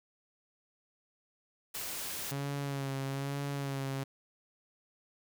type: noise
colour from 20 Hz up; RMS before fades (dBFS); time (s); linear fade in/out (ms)
white; -39; 1.74-2.32; 10
type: tone with vibrato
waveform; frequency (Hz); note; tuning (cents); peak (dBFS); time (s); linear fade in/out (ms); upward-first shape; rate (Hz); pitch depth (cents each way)
sawtooth; 138.59; C#3; 0; -30; 2.31-4.04; 10; sine; 1.1; 37
effects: none